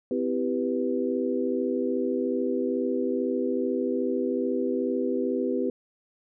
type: chord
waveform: sine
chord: C major seventh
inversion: none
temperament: equal with one note detuned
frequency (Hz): 255.9 / 329.6 / 392 / 493.9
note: C4 / E4 / G4 / B4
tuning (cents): -38 / 0 / 0 / 0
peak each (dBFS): -28 / -32 / -29 / -30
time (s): 0.11-5.7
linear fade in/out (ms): 2
effects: none